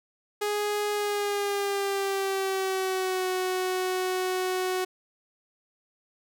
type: tone with pitch glide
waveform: sawtooth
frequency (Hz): 415.3 to 370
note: G#4 to F#4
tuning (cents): 0 to 0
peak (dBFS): -22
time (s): 0.41-4.85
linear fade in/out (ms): 10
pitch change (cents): -200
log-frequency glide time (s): 0.93-3.27
effects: none